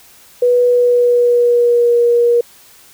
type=tone with pitch glide; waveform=sine; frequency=490 to 475.5 Hz; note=B4 to A#4; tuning=-14 to +34 cents; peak=-8 dBFS; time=0.42-2.41 s; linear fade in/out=5 ms; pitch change=-52 cents; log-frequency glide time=0.66-1.96 s; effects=white hiss -44 dBFS RMS until 2.93 s